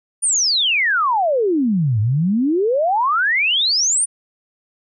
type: exponential two-way sweep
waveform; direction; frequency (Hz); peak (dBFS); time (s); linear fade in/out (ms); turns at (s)
sine; down then up; 9670 to 101.5 to 9670; -14; 0.22-4.06; 20; 2
effects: none